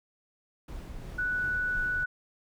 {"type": "noise with tremolo", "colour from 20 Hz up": "brown", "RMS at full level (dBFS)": -39, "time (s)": [0.68, 2.04], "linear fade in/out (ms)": 5, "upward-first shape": "triangle", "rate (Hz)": 2.9, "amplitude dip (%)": 25}
{"type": "tone", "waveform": "sine", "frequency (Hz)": 1480, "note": "F#6", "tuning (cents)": 0, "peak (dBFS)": -27, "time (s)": [1.18, 2.06], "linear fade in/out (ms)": 10}
{"effects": []}